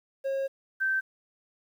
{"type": "tone pair in turn", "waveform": ["triangle", "sine"], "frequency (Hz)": [542, 1553.5], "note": ["C#5", "G6"], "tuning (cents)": [-39, -16], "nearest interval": "octave + tritone", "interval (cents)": 1823, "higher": "second", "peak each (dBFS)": [-25, -24], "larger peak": "second", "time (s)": [[0.24, 0.48], [0.8, 1.01]], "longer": "first", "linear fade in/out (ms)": 20, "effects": ["10-bit"]}